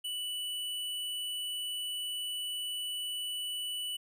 square tone, 2966 Hz, F#7, 4 cents sharp, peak -35 dBFS, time 0.04-3.97 s, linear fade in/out 10 ms, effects none

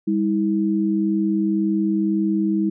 sine tone pair together, 200 / 321.9 Hz, G3 / E4, +35 / -41 cents, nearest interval minor sixth, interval 824 cents, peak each -20 dBFS, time 0.07-2.7 s, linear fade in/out 10 ms, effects none

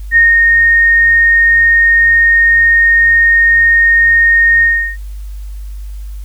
sine tone with ADSR envelope, 1848 Hz, A#6, 16 cents flat, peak -3 dBFS, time 0.11-4.97 s, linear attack 52 ms, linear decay 180 ms, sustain -2 dB, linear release 350 ms, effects added 50 Hz sine -22 dBFS peak until 6.24 s + white hiss -47 dBFS RMS until 6.24 s

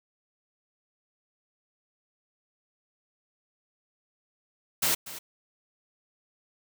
white noise with echo, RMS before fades -25 dBFS, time 4.82-4.95 s, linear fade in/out 10 ms, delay 240 ms, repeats 1, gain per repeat -15 dB, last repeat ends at 5.19 s, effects none

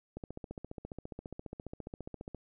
click train, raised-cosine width 2 ms, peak -28 dBFS, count 33, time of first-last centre 0.17-2.347 s, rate 14.7 Hz, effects none

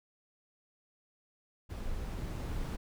brown noise with level ramp, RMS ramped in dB -39 to -35 dBFS, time 1.69-2.77 s, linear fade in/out 20 ms, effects none

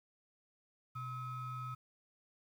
triangle ring-modulated tone, 579 Hz, D5, 25 cents flat, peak -35 dBFS, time 0.95-1.75 s, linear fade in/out 10 ms, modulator 705 Hz, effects 11-bit

